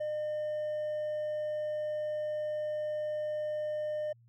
sine tone with hard clipping, 606 Hz, D#5, 46 cents flat, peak -32 dBFS, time 0-4.13 s, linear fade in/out 10 ms, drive 2 dB, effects added 117 Hz sine -58 dBFS peak until 4.28 s + MP3 96 kbps

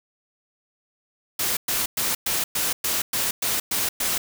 white noise bursts, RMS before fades -24 dBFS, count 10, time 1.39-4.18 s, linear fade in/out 5 ms, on 180 ms, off 110 ms, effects none

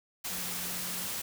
sine tone in noise, 180 Hz, F#3, 47 cents flat, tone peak -46 dBFS, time 0.3-1.08 s, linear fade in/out 10 ms, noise white, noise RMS -36 dBFS, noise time 0.24-1.22 s, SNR -13 dB, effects none

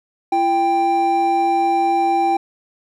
triangle tone pair together, 338.9 / 788 Hz, E4 / G5, +48 / +9 cents, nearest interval octave + minor third, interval 1461 cents, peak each -19 / -13 dBFS, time 0.32-2.37 s, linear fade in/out 5 ms, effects none

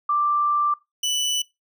sine / 25% pulse tone pair in turn, 1178 / 2976 Hz, D6 / F#7, +5 / +9 cents, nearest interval octave + major third, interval 1604 cents, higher second, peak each -18 dBFS, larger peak neither, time 0.09-0.74 / 1.03-1.42 s, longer first, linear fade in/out 5 ms, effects noise-tail reverb RT60 0.2 s tail -20 dB re dry

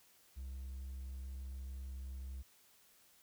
triangle tone, 65.7 Hz, C2, 8 cents sharp, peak -40 dBFS, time 0.36-2.43 s, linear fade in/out 20 ms, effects tanh soft clip ceiling -36 dBFS + white hiss -67 dBFS RMS until 3.22 s

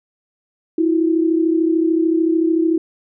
sine tone pair together, 323.9 / 357.4 Hz, E4 / F4, -30 / +40 cents, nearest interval major second, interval 170 cents, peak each -14 / -20 dBFS, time 0.78-2.78 s, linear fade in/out 5 ms, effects none

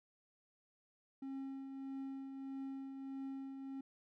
triangle tone with tremolo, 270 Hz, C#4, 45 cents flat, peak -39 dBFS, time 1.22-3.81 s, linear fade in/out 5 ms, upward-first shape triangle, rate 1.6 Hz, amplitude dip 45%, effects none

